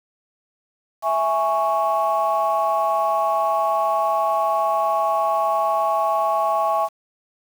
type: chord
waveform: sine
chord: C# minor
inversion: first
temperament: equal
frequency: 659.3 / 830.6 / 1108.7 Hz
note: E5 / G#5 / C#6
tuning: 0 / 0 / 0 cents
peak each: -21 dBFS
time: 1.02-6.89 s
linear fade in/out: 50 ms
effects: tanh soft clip ceiling -10 dBFS + 7-bit